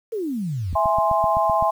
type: exponential sweep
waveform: sine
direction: down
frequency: 473.6 to 73 Hz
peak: -23 dBFS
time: 0.12-0.76 s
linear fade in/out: 10 ms
type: click train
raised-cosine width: 5 ms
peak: -19 dBFS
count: 8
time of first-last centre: 0.73-1.625 s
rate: 7.82 Hz
type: chord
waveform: sine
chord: E augmented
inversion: none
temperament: equal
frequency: 659.3 / 830.6 / 1046.5 Hz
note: E5 / G#5 / B#5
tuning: 0 / 0 / 0 cents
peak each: -21 dBFS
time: 0.75-1.71 s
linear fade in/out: 10 ms
effects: 8-bit